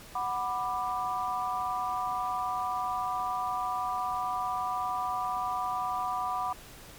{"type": "chord", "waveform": "sine", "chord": "B minor", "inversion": "second", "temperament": "just", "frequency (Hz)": [740.8, 987.8, 1185.3], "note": ["F#5", "B5", "D6"], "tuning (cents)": [2, 0, 16], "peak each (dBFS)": -33, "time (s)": [0.15, 6.53], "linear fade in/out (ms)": 5, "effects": ["pink hiss -49 dBFS RMS until 6.98 s", "MP3 96 kbps"]}